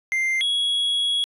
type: tone pair in turn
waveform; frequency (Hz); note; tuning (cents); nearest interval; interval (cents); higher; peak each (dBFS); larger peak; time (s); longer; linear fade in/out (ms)
triangle; 2093 / 3336; C7 / G#7; 0 / +7; minor sixth; 807; second; -18; neither; 0.12-0.41 / 0.41-1.24; second; 0
effects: resampled to 32000 Hz